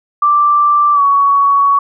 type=tone with pitch glide; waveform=sine; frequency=1174.7 to 1121.7 Hz; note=D6 to C#6; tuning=0 to +20 cents; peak=-7 dBFS; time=0.22-1.79 s; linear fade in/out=5 ms; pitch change=-80 cents; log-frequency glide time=0.93-1.02 s; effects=none